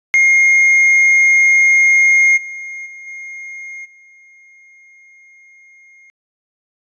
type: tone with level steps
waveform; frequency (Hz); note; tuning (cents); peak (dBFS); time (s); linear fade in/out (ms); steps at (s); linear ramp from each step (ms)
triangle; 2134; C7; +34; -6 / -24 / -30 / -26 / -41; 0.14-6.1; 0; 2.36 / 2.85 / 3.06 / 3.84; 20
effects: resampled to 22050 Hz